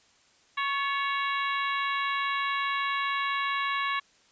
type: harmonic tone with a mistuned harmonic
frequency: 554.4 Hz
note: C#5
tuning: in tune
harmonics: 2 / 3 / 4 / 5 / 6 / 7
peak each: -29 / -33 / -34 / -37 / -40 / -40 dBFS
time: 0.57-4 s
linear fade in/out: 10 ms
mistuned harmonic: 3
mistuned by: +51 cents
effects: white hiss -62 dBFS RMS until 4.31 s + resampled to 16000 Hz